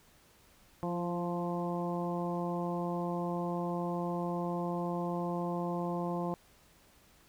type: harmonic tone with a mistuned harmonic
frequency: 174.61 Hz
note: F3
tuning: in tune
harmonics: 1 / 2 / 3 / 4 / 5 / 6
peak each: -35 / -38 / -40 / -41 / -42 / -43 dBFS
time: 0.83-6.34 s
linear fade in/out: 0 ms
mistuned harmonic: 2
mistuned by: -22 cents
effects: pink hiss -63 dBFS RMS until 7.28 s